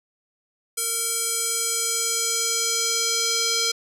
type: tone with band-pass filter sweep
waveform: square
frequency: 458.9 Hz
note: A#4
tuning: 27 cents flat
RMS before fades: -24 dBFS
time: 0.77-3.72 s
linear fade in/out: 10 ms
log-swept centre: 9400 to 5300 Hz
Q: 2
effects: none